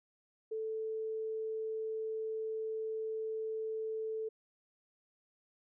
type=tone; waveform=sine; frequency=440 Hz; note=A4; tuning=in tune; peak=-35 dBFS; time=0.51-4.29 s; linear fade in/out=10 ms; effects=none